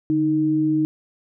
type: tone pair together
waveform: sine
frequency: 146.83 / 311.1 Hz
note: D3 / D#4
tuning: 0 / 0 cents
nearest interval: octave + minor second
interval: 1300 cents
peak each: -26 / -17 dBFS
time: 0.1-0.85 s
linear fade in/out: 0 ms
effects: none